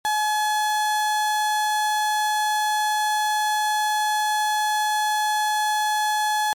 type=tone; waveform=35% pulse; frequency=850 Hz; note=G#5; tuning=40 cents sharp; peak=-18 dBFS; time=0.05-6.53 s; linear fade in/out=0 ms; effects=MP3 64 kbps